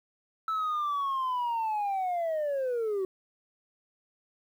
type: linear sweep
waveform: sine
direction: down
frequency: 1318.5 to 370 Hz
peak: -25 dBFS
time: 0.48-3.05 s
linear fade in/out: 2 ms
effects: tanh soft clip ceiling -26 dBFS + 10-bit